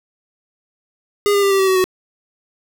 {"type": "tone with pitch steps", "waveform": "square", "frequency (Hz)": [409.1, 402.5, 396.1, 389.7, 383.5, 377.3, 371.3], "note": ["G#4", "G4", "G4", "G4", "G4", "F#4", "F#4"], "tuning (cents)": [-26, 46, 18, -10, -38, 34, 6], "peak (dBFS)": -13, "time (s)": [1.26, 1.841], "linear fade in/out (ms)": 0, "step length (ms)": 83, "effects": []}